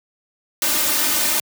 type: noise with comb filter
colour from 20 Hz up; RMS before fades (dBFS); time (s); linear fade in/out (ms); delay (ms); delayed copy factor
white; -19; 0.62-1.4; 2; 3.3; +0.95
effects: high-pass 100 Hz 12 dB/octave